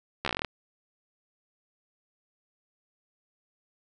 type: slowing click train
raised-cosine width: 0.3 ms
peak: -13 dBFS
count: 11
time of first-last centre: 0.25-0.448 s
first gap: 13 ms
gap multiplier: 1.09
effects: none